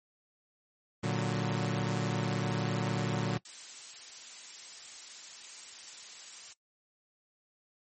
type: chord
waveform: sawtooth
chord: Bb augmented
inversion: none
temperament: equal with one note detuned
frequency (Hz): 116 / 146.83 / 185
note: Bb2 / D3 / F#3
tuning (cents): -8 / 0 / 0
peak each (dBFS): -30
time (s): 1.03-3.38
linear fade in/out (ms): 10
type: noise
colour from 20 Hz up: blue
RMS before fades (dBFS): -42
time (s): 3.45-6.53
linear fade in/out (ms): 5
effects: noise-tail reverb RT60 0.1 s tail -18 dB re dry + MP3 32 kbps